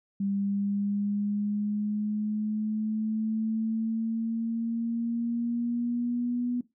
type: exponential sweep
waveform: sine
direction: up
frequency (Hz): 197.9 to 245.2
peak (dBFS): -26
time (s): 0.2-6.61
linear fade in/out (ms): 5
effects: noise-tail reverb RT60 0.2 s tail -17 dB re dry